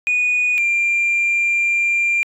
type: tone pair in turn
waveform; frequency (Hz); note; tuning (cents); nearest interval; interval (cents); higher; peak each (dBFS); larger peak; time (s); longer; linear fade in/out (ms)
sine; 2467 / 2383; D#7 / D7; -15 / +25; minor second; 60; first; -13; neither; 0.07-0.58 / 0.58-2.23; second; 0
effects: tanh soft clip ceiling -12 dBFS